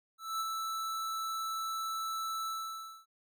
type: tone with ADSR envelope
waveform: square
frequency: 1318.5 Hz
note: E6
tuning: in tune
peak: -32 dBFS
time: 0.18-3.06 s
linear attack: 220 ms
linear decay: 33 ms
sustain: -3 dB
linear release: 590 ms
effects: none